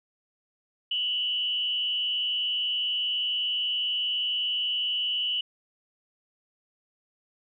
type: tone with frequency modulation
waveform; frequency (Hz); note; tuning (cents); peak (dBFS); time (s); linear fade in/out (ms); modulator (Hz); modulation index
sine; 2956; F#7; -2; -25; 0.91-5.41; 5; 189; 0.48
effects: none